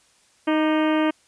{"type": "harmonic tone with a mistuned harmonic", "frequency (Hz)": 311.1, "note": "D#4", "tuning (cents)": 0, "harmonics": [1, 2, 3, 4, 5, 6, 7, 8, 9, 10], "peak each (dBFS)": [-19, -25, -29, -31, -33, -35, -36, -37, -38, -39], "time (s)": [0.47, 1.11], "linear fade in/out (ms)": 10, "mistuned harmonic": 4, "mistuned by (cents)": -57, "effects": ["white hiss -59 dBFS RMS until 1.27 s", "resampled to 22050 Hz"]}